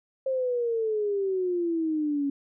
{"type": "exponential sweep", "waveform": "sine", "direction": "down", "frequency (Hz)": [535, 277.2], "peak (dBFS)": -24, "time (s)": [0.26, 2.3], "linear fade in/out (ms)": 5, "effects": []}